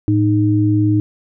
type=tone pair together; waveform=sine; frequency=109.1 / 308.6 Hz; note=A2 / D#4; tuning=-14 / -14 cents; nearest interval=octave + tritone; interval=1800 cents; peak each=-14 dBFS; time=0.08-1 s; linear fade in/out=0 ms; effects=none